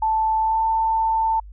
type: tone with pitch glide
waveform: sine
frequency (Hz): 880 to 891.8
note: A5 to A5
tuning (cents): 0 to +23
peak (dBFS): -17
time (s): 0.02-1.4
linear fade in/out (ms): 5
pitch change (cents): +23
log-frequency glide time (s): 0.4-0.62
effects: added 50 Hz sine -37 dBFS peak until 1.52 s